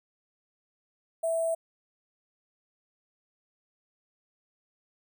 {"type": "tone with sample-and-hold", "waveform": "sine", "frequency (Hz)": 659.3, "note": "E5", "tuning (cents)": 0, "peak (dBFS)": -25, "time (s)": [1.23, 1.55], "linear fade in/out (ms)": 10, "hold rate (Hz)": 8820, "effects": []}